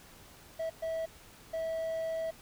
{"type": "tone bursts at uneven times", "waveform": "triangle", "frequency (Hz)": 650, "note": "E5", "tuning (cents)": -24, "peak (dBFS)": -30, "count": 3, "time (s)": [[0.59, 0.7], [0.82, 1.06], [1.53, 2.31]], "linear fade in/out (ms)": 10, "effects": ["pink hiss -55 dBFS RMS until 2.41 s"]}